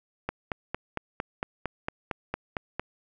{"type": "click train", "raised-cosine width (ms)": 0.5, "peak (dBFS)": -14, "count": 12, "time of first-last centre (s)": [0.29, 2.796], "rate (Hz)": 4.39, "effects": []}